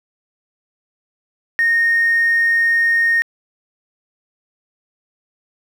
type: tone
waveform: triangle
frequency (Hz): 1849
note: A#6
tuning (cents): -15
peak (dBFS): -9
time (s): 1.59-3.22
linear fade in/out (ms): 0
effects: tanh soft clip ceiling -9 dBFS + 8-bit